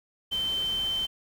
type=tone in noise; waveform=sine; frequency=3094 Hz; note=G7; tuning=23 cents flat; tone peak=-26 dBFS; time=0.31-1.07 s; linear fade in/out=20 ms; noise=pink; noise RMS=-42 dBFS; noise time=0.31-1.07 s; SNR=+13 dB; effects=none